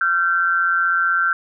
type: tone pair together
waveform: sine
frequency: 1371 / 1546.9 Hz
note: F6 / G6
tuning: -32 / -23 cents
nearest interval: major second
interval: 209 cents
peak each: -18 dBFS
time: 0.01-1.33 s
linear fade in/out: 2 ms
effects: none